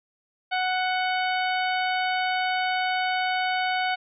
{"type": "harmonic tone with a mistuned harmonic", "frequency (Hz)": 740, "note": "F#5", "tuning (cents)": 0, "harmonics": [1, 2, 3, 4, 5, 6], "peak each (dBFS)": [-25, -29, -31, -34, -39, -40], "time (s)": [0.51, 3.96], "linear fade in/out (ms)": 20, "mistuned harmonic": 4, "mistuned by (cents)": 22, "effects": []}